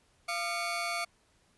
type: tone cluster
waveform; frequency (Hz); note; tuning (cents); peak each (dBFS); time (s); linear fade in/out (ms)
30% pulse; 690 / 1207 / 2228; F5 / D6 / C#7; -21 / +47 / +8; -33 / -35 / -33; 0.28-1.05; 10
effects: pink hiss -68 dBFS RMS until 1.57 s + resampled to 24000 Hz